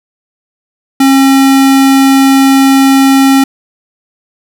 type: tone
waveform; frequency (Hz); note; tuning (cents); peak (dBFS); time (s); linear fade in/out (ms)
square; 270; C#4; -45; -4; 1-3.44; 5
effects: none